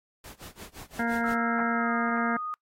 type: noise with tremolo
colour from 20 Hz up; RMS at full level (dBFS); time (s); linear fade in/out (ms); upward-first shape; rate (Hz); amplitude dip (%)
pink; -43; 0.24-1.34; 2; sine; 5.8; 95
type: harmonic tone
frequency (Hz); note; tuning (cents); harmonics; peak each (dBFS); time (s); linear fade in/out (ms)
233.1; A#3; 0; 1 / 2 / 3 / 4 / 6 / 7 / 8 / 9; -28 / -36 / -33 / -36 / -34 / -33 / -42 / -40; 0.99-2.37; 5
type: tone with pitch glide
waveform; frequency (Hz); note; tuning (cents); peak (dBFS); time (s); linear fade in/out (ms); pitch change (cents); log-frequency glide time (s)
sine; 1318.5 to 1237.3; E6 to D#6; 0 to -10; -31; 1.24-2.54; 0; -110; 1.72-1.94
effects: noise-tail reverb RT60 0.1 s tail -24 dB re dry + AAC 48 kbps